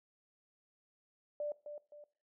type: tone with echo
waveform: sine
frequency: 590 Hz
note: D5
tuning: 8 cents sharp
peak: -35 dBFS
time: 1.4-1.52 s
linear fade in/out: 2 ms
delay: 260 ms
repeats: 2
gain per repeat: -8 dB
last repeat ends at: 2.04 s
effects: noise-tail reverb RT60 0.5 s tail -21 dB re dry